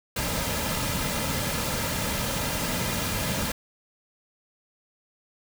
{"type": "noise with comb filter", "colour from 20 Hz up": "pink", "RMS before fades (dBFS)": -28, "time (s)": [0.16, 3.52], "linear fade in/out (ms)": 5, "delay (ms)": 2.7, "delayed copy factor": -0.5, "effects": []}